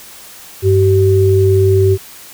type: tone pair together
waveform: sine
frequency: 98.07 / 383.1 Hz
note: G2 / G4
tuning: +1 / -40 cents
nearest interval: 2 octaves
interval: 2359 cents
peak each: -10 dBFS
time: 0.62-1.98 s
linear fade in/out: 50 ms
effects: white hiss -36 dBFS RMS until 2.33 s